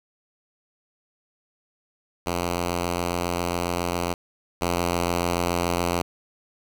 5% pulse tone pair in turn, 87.31 / 87.01 Hz, F2 / F2, 0 / -6 cents, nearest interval unison, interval 6 cents, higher first, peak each -13 / -11 dBFS, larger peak second, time 2.26-4.14 / 4.61-6.02 s, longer first, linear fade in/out 5 ms, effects none

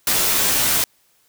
white noise with comb filter, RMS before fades -18 dBFS, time 0.07-0.84 s, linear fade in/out 2 ms, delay 13 ms, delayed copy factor -0.75, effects white hiss -60 dBFS RMS until 1.28 s

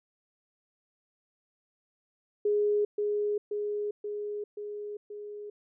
sine tone with echo, 415.3 Hz, G#4, in tune, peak -23 dBFS, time 2.45-2.85 s, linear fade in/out 5 ms, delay 530 ms, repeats 5, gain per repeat -3 dB, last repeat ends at 5.5 s, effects none

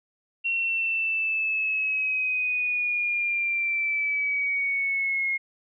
sine linear sweep, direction down, 2735 to 2148 Hz, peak -23 dBFS, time 0.44-5.38 s, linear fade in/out 20 ms, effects none

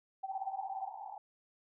sine tone with tremolo, 772 Hz, G5, 27 cents flat, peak -34 dBFS, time 0.23-0.89 s, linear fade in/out 10 ms, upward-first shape sine, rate 17 Hz, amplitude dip 85%
pink band-pass noise, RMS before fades -46 dBFS, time 0.31-1.18 s, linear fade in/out 2 ms, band 760 to 870 Hz, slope 96 dB/octave
effects none

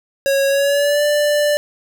square tone with pitch glide, 550 to 589.5 Hz, C#5 to D5, -14 to +6 cents, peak -14 dBFS, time 0.26-1.57 s, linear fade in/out 0 ms, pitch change +120 cents, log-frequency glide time 0.47-1.04 s, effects none

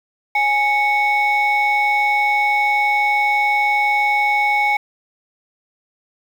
sine tone pair together, 829.5 / 2217 Hz, G#5 / C#7, -2 / 0 cents, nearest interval octave + perfect fourth, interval 1702 cents, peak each -15 dBFS, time 0.35-4.77 s, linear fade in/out 5 ms, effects tanh soft clip ceiling -10 dBFS + 7-bit

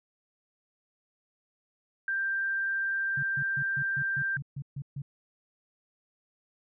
sine tone, 1579 Hz, G6, 12 cents sharp, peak -27 dBFS, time 2.08-4.37 s, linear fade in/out 2 ms
sine tone bursts, 140 Hz, C#3, 18 cents sharp, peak -33 dBFS, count 10, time 3.17-5.02 s, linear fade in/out 5 ms, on 59 ms, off 140 ms
effects none

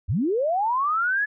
sine linear sweep, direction up, 65.41 to 1725 Hz, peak -20 dBFS, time 0.08-1.26 s, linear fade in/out 20 ms, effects none

